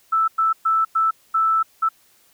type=tone bursts at uneven times; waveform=sine; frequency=1318.5 Hz; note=E6; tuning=in tune; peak=-15 dBFS; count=6; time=0.12-0.28 / 0.38-0.53 / 0.65-0.85 / 0.95-1.11 / 1.34-1.63 / 1.82-1.89 s; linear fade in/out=10 ms; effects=white hiss -57 dBFS RMS until 2.33 s

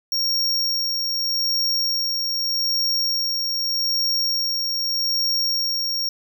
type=tone with tremolo; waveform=square; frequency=5560 Hz; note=F8; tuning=9 cents flat; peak=-19 dBFS; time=0.12-6.09 s; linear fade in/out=2 ms; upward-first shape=sine; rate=0.82 Hz; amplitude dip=30%; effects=none

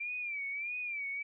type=tone with vibrato; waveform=sine; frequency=2349 Hz; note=D7; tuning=in tune; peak=-35 dBFS; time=0-1.23 s; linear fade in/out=10 ms; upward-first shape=sine; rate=1.6 Hz; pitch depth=100 cents each way; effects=none

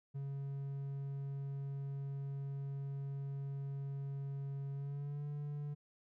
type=tone with pitch glide; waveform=triangle; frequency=138.59 to 145.99 Hz; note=C#3 to D3; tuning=0 to -10 cents; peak=-37 dBFS; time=0.14-5.75 s; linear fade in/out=20 ms; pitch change=+90 cents; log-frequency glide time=4.73-5.25 s; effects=none

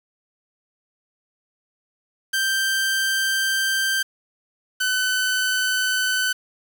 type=tone pair in turn; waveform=sawtooth; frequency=1568 / 1510.3 Hz; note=G6 / F#6; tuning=0 / +35 cents; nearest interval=minor second; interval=65 cents; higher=first; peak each=-16 dBFS; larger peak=neither; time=2.33-4.03 / 4.8-6.33 s; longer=first; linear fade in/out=10 ms; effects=7-bit

